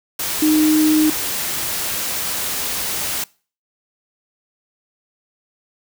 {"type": "tone in noise", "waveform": "sine", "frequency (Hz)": 308.6, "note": "D#4", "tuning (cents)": -14, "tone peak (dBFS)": -12, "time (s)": [0.42, 1.1], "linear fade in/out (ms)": 5, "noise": "white", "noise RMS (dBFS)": -23, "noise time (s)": [0.19, 3.24], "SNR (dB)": 8, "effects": ["noise-tail reverb RT60 0.4 s tail -24 dB re dry"]}